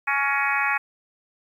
harmonic tone with a mistuned harmonic, 279.5 Hz, C#4, 14 cents sharp, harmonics 3 / 4 / 5 / 6 / 7 / 8 / 9, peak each -28 / -28 / -28 / -28 / -28 / -28 / -28 dBFS, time 0.07-0.78 s, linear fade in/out 10 ms, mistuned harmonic 7, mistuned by -48 cents, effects 9-bit

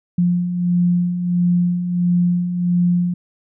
sine beating tone pair, 175 / 176.5 Hz, F3 / F3, +4 / +19 cents, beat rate 1.5 Hz, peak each -23 / -15 dBFS, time 0.18-3.14 s, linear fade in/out 5 ms, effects none

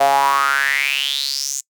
sawtooth tone with high-pass filter sweep, 138.59 Hz, C#3, in tune, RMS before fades -18 dBFS, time 0-1.61 s, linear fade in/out 10 ms, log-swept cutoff 660 to 7100 Hz, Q 7.4, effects noise-tail reverb RT60 0.1 s tail -25 dB re dry

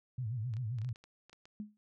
sine tone with vibrato, 116.54 Hz, A#2, in tune, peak -34 dBFS, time 0.18-0.93 s, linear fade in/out 5 ms, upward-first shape sine, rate 7.6 Hz, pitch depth 180 cents each way
clicks, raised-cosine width 0.2 ms, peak -39 dBFS, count 11, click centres 0.538 / 0.568 / 0.786 / 0.817 / 0.847 / 0.89 / 0.959 / 1.04 / 1.296 / 1.33 / 1.455 s
sine tone with exponential decay, 210 Hz, G#3, 19 cents sharp, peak -35 dBFS, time 1.6-1.77 s, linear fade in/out 0 ms, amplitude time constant 36 ms
effects none

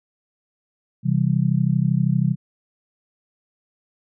sine chord, C major, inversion none, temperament just, 130.81 / 163.52 / 196.22 Hz, C3 / E3 / G3, 0 / -14 / +2 cents, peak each -20 / -20 / -23 dBFS, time 1.03-2.36 s, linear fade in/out 50 ms, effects none

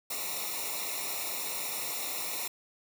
white noise with comb filter, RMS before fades -35 dBFS, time 0.1-2.48 s, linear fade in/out 5 ms, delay 0.63 ms, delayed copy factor -0.95, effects none

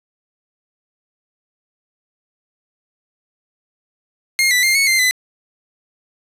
sawtooth tone with pitch steps, 2131 / 1981 / 2108 / 2208 / 2089 / 2011 Hz, C7 / B6 / C7 / C#7 / C7 / B6, +31 / +5 / +12 / -7 / -3 / +31 cents, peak -9 dBFS, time 4.39-5.11 s, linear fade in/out 0 ms, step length 120 ms, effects resampled to 32000 Hz + 8-bit

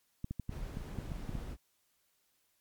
clicks, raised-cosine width 5 ms, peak -25 dBFS, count 9, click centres 0.244 / 0.31 / 0.397 / 0.494 / 0.771 / 0.987 / 1.118 / 1.293 / 1.353 s
brown noise, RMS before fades -42 dBFS, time 0.48-1.57 s, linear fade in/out 50 ms
effects white hiss -75 dBFS RMS until 2.6 s + MP3 96 kbps

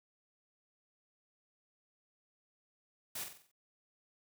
white noise with echo, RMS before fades -41 dBFS, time 3.15-3.24 s, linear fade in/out 5 ms, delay 46 ms, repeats 6, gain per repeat -6 dB, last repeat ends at 3.516 s, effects none

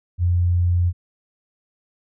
sine tone, 88 Hz, F2, 14 cents sharp, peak -15 dBFS, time 0.18-0.93 s, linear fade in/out 50 ms, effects none

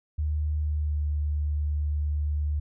sine tone with pitch glide, 75.7 to 74.27 Hz, D#2 to D2, -47 to +20 cents, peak -24 dBFS, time 0.18-2.6 s, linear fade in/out 10 ms, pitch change -33 cents, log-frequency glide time 0.62-1.03 s, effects none

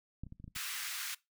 clicks, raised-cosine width 5 ms, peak -29 / -38 / -35 / -39 / -34 / -36 / -39 dBFS, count 7, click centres 0.236 / 0.267 / 0.324 / 0.4 / 0.442 / 0.479 / 0.563 s
pink high-pass noise, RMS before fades -40 dBFS, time 0.55-1.15 s, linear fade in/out 10 ms, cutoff 1400 Hz, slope 24 dB/octave
effects noise-tail reverb RT60 0.2 s tail -20 dB re dry

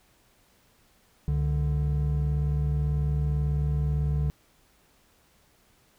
triangle tone pair together, 68.68 / 146.83 Hz, C#2 / D3, -15 / 0 cents, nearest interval octave + minor second, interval 1315 cents, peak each -24 dBFS, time 1.28-4.3 s, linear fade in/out 0 ms, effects pink hiss -63 dBFS RMS until 5.98 s

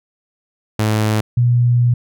sawtooth / sine tone pair in turn, 108 / 121.23 Hz, A2 / B2, -32 / -32 cents, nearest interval major second, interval 200 cents, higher second, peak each -10 dBFS, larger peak neither, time 0.79-1.21 / 1.37-1.94 s, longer second, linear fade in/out 5 ms, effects none

